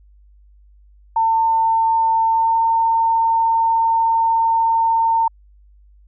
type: tone with pitch glide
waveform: sine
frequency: 901 to 908.3 Hz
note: A5 to A#5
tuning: +41 to -45 cents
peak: -13 dBFS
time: 1.16-5.28 s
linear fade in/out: 5 ms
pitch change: +14 cents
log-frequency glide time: 2.31-2.57 s
effects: added 50 Hz sine -46 dBFS peak until 6.07 s